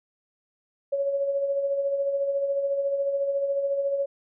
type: tone with tremolo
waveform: sine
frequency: 557 Hz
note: C#5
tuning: 8 cents sharp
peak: -21 dBFS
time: 0.92-4.06 s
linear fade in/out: 10 ms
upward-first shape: sine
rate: 14 Hz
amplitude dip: 45%
effects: none